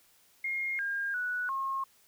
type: tone with pitch steps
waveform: sine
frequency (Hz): 2137 / 1612 / 1475 / 1078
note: C7 / G6 / F#6 / C#6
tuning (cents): +36 / +48 / -6 / -49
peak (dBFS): -30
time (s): 0.44-1.84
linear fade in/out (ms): 5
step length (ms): 350
effects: white hiss -64 dBFS RMS until 2.07 s